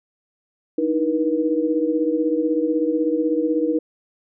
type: tone cluster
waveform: sine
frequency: 305.3 / 321.4 / 482.4 Hz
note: D#4 / E4 / B4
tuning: -33 / -44 / -41 cents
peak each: -22 dBFS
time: 0.78-3.79 s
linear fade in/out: 5 ms
effects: none